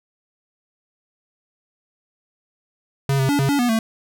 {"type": "tone with pitch steps", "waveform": "square", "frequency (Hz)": [137.6, 133.7, 286.3, 137, 284.8, 243.3, 223.6], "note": ["C#3", "C3", "D4", "C#3", "C#4", "B3", "A3"], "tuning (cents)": [-12, 38, -44, -20, 47, -26, 28], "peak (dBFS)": -17, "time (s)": [3.09, 3.79], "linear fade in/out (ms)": 2, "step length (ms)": 100, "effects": []}